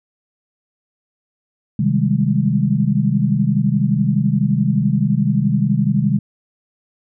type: chord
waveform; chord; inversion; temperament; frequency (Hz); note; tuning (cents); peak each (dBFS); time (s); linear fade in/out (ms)
sine; Ab major seventh; first; equal; 130.81 / 155.56 / 196 / 207.7; C3 / Eb3 / G3 / Ab3; 0 / 0 / 0 / 0; -19; 1.79-6.19; 5
effects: none